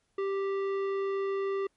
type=tone with tanh clipping; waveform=sine; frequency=392 Hz; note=G4; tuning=in tune; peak=-30 dBFS; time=0.18-1.67 s; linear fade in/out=5 ms; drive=13 dB; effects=pink hiss -75 dBFS RMS until 1.76 s + MP3 48 kbps